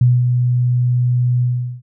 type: tone with ADSR envelope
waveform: sine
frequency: 123.47 Hz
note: B2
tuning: in tune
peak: -7 dBFS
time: 0.01-1.82 s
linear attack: 4 ms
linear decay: 210 ms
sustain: -5 dB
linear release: 400 ms
effects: none